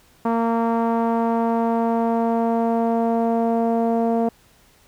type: tone with low-pass filter sweep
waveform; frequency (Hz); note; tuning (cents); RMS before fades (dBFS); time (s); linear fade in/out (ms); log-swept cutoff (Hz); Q
sawtooth; 230; A#3; -23; -20; 0.25-4.29; 5; 1000 to 660; 2.4
effects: pink hiss -55 dBFS RMS until 4.87 s